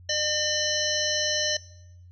harmonic tone with a mistuned harmonic, 605 Hz, D#5, 49 cents flat, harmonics 1 / 3 / 5 / 7 / 9 / 10, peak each -31 / -31 / -31 / -31 / -31 / -31 dBFS, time 0.09-1.57 s, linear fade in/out 5 ms, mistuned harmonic 7, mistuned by -50 cents, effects noise-tail reverb RT60 0.9 s tail -21 dB re dry + added 89 Hz sine -46 dBFS peak until 2.11 s

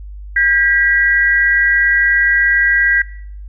sine tone pair together, 1607.9 / 1945 Hz, G6 / B6, +44 / -27 cents, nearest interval minor third, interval 329 cents, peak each -13 dBFS, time 0.36-3.02 s, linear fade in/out 5 ms, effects noise-tail reverb RT60 0.6 s tail -19 dB re dry + added 50 Hz sine -28 dBFS peak until 3.48 s

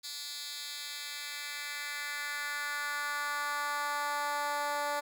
10% pulse tone with high-pass filter sweep, 290.7 Hz, D4, 18 cents flat, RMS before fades -36 dBFS, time 0.03-5.01 s, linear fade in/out 20 ms, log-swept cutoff 4200 to 660 Hz, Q 1.8, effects none

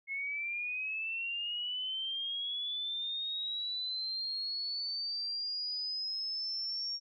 sine linear sweep, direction up, 2165 to 5560 Hz, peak -34 dBFS, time 0.07-7 s, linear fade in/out 50 ms, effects none

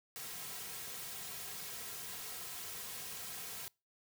white noise with comb filter, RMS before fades -45 dBFS, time 0.16-3.68 s, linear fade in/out 0 ms, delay 3.4 ms, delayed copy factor -0.6, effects noise-tail reverb RT60 0.3 s tail -26 dB re dry

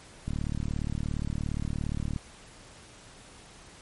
click train, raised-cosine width 5 ms, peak -19 dBFS, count 71, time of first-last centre 0.28-2.162 s, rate 37.2 Hz, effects pink hiss -51 dBFS RMS until 3.81 s + MP3 48 kbps

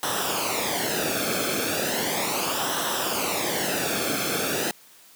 pink noise with flanger, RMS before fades -26 dBFS, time 0.03-4.71 s, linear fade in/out 0 ms, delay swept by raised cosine 0.43 to 1.05 ms, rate 0.36 Hz, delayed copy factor -0.7, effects white hiss -52 dBFS RMS until 5.15 s + high-pass 150 Hz 12 dB/octave

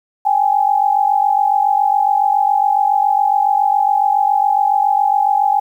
sine tone pair together, 794 / 841.2 Hz, G5 / G#5, +22 / +22 cents, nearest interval minor second, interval 100 cents, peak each -14 dBFS, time 0.25-5.6 s, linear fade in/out 10 ms, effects 8-bit

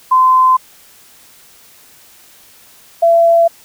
sine tone pair in turn, 1030 / 673.5 Hz, C6 / E5, -28 / +37 cents, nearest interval perfect fifth, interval 735 cents, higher first, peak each -6 dBFS, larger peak neither, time 0.11-0.57 / 3.02-3.48 s, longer neither, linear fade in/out 10 ms, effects white hiss -44 dBFS RMS until 3.64 s

